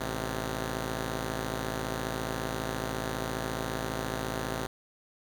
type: tone pair together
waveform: 5% pulse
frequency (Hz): 54.61 / 130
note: A1 / C3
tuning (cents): -12 / -11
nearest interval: octave + minor third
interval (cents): 1501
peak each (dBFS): -23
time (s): 0-4.67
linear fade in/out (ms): 5
effects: none